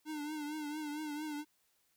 square tone with vibrato, 301.1 Hz, D4, 43 cents sharp, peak -39 dBFS, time 0.05-1.45 s, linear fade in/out 50 ms, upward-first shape triangle, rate 4.4 Hz, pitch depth 70 cents each way, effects white hiss -75 dBFS RMS until 1.96 s

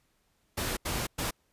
pink noise bursts at uneven times, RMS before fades -32 dBFS, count 3, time 0.57-0.77 / 0.85-1.07 / 1.18-1.31 s, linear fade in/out 10 ms, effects pink hiss -72 dBFS RMS until 1.52 s + resampled to 32000 Hz

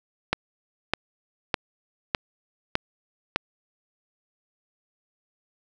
click train, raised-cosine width 0.3 ms, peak -5 dBFS, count 6, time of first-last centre 0.33-3.36 s, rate 1.65 Hz, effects none

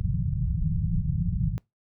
white low-pass noise, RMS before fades -26 dBFS, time 0-1.58 s, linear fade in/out 0 ms, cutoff 180 Hz, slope 96 dB/octave, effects noise-tail reverb RT60 0.2 s tail -24 dB re dry

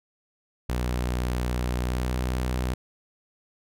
sawtooth tone with pitch glide, 61.4 to 62.62 Hz, B1 to B1, -9 to +25 cents, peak -21 dBFS, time 0.69-2.74 s, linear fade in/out 5 ms, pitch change +34 cents, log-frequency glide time 1.81-2.12 s, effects none

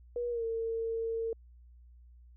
sine tone with pitch glide, 481.2 to 454.2 Hz, B4 to A#4, -45 to -45 cents, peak -31 dBFS, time 0.16-1.33 s, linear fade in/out 2 ms, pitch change -100 cents, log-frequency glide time 0.3-0.44 s, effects added 60 Hz sine -53 dBFS peak until 2.36 s

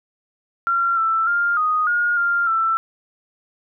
sine tone with pitch steps, 1374 / 1329 / 1401 / 1244 / 1429 / 1396 / 1333 Hz, F6 / E6 / F6 / D#6 / F6 / F6 / E6, -29 / +14 / +5 / -1 / +39 / -1 / +19 cents, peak -16 dBFS, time 0.67-2.77 s, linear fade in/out 0 ms, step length 300 ms, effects none

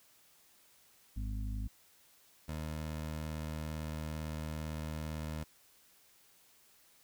harmonic tone, 51.8 Hz, G#1, 4 cents flat, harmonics 1 / 2 / 4 / 5, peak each -36 / -42 / -48 / -50 dBFS, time 1.16-1.68 s, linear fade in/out 10 ms
20% pulse tone, 77.78 Hz, D#2, in tune, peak -33 dBFS, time 2.48-5.44 s, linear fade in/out 10 ms
effects white hiss -65 dBFS RMS until 7.03 s

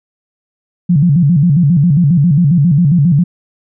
sine tone with vibrato, 157.7 Hz, D#3, 24 cents sharp, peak -6 dBFS, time 0.89-3.24 s, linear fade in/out 10 ms, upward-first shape square, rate 7.4 Hz, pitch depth 190 cents each way, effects none

